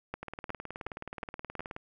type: two click trains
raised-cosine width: 0.5 ms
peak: -20 / -24 dBFS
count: 5 / 30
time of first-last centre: 0.14-1.595 / 0.23-1.764 s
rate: 2.75 / 18.9 Hz
effects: none